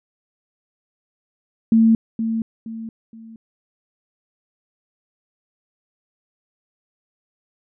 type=tone with echo; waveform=sine; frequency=225.1 Hz; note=A3; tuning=40 cents sharp; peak=-10 dBFS; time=1.72-1.95 s; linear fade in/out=2 ms; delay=470 ms; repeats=3; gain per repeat=-9 dB; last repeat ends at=3.36 s; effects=none